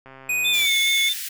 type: click train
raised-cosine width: 0.5 ms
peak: -28 dBFS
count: 80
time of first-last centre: 0.06-0.654 s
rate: 133 Hz
type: tone with pitch glide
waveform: square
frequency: 2489 to 2179 Hz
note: D#7 to C#7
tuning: 0 to -30 cents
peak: -21 dBFS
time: 0.29-1.09 s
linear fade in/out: 5 ms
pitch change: -230 cents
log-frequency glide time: 0.51-0.71 s
type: tone with vibrato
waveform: triangle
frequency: 3520 Hz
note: A7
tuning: in tune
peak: -19 dBFS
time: 0.44-1.14 s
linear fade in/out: 20 ms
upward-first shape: sine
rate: 4.8 Hz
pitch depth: 23 cents each way
type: high-pass noise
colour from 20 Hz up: white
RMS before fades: -31 dBFS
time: 0.53-1.29 s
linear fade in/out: 10 ms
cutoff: 1600 Hz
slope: 48 dB/octave
effects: none